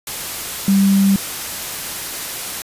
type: tone in noise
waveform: sine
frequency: 196.3 Hz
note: G3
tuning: 3 cents sharp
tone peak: -10 dBFS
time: 0.68-1.16 s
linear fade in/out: 2 ms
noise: white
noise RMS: -26 dBFS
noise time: 0.07-2.62 s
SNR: +13 dB
effects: resampled to 32000 Hz